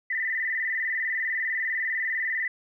sine tone with vibrato, 1900 Hz, A#6, 33 cents sharp, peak -25 dBFS, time 0.1-2.48 s, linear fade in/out 5 ms, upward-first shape square, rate 20 Hz, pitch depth 84 cents each way, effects none

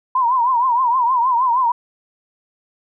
sine tone with vibrato, 987.8 Hz, B5, in tune, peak -13 dBFS, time 0.15-1.72 s, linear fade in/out 5 ms, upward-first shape triangle, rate 6.4 Hz, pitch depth 140 cents each way, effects none

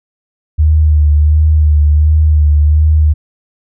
sine tone with vibrato, 75.9 Hz, D#2, 42 cents flat, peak -5 dBFS, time 0.58-3.14 s, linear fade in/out 20 ms, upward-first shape sine, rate 1.4 Hz, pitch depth 38 cents each way, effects none

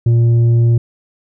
sine tone with tanh clipping, 117.2 Hz, A#2, 10 cents sharp, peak -9 dBFS, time 0.06-0.78 s, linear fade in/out 5 ms, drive 5 dB, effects none

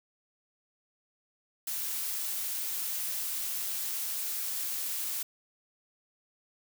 blue noise, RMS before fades -34 dBFS, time 1.67-5.23 s, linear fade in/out 5 ms, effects none

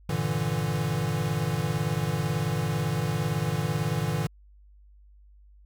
square chord, E half-diminished seventh, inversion first, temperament equal, 98 / 116.54 / 146.83 / 164.81 Hz, G2 / Bb2 / D3 / E3, 0 / 0 / 0 / 0 cents, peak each -36 / -32 / -30 / -31 dBFS, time 0.09-4.27 s, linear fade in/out 5 ms, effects added 50 Hz sine -51 dBFS peak until 5.65 s

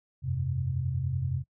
sine chord, F suspended second, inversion none, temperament equal, 87.31 / 98 / 130.81 Hz, F2 / G2 / C3, 0 / 0 / 0 cents, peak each -33 / -35 / -29 dBFS, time 0.22-1.44 s, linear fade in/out 50 ms, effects noise-tail reverb RT60 0.1 s tail -22 dB re dry

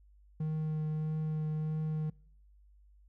triangle tone with vibrato, 155.2 Hz, D#3, 4 cents flat, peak -29 dBFS, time 0.4-2.1 s, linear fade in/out 5 ms, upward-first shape triangle, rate 1.6 Hz, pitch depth 13 cents each way, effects noise-tail reverb RT60 0.6 s tail -24 dB re dry + added 50 Hz sine -58 dBFS peak until 3.08 s

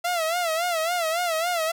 sawtooth tone with vibrato, 674 Hz, E5, 38 cents sharp, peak -19 dBFS, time 0.04-1.72 s, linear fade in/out 10 ms, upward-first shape sine, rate 3.6 Hz, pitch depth 110 cents each way, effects none

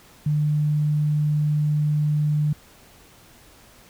sine tone, 150 Hz, D3, 37 cents sharp, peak -18 dBFS, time 0.26-2.53 s, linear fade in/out 5 ms, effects pink hiss -51 dBFS RMS until 3.89 s

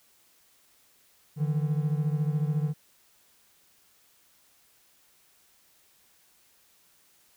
triangle beating tone pair, 147.7 / 161.7 Hz, D3 / E3, +10 / -33 cents, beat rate 14 Hz, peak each -24 / -28 dBFS, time 1.36-2.74 s, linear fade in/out 50 ms, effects white hiss -63 dBFS RMS until 7.36 s

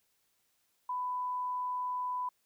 sine tone, 997 Hz, B5, 16 cents sharp, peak -32 dBFS, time 0.89-2.29 s, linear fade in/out 5 ms, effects white hiss -75 dBFS RMS until 2.45 s

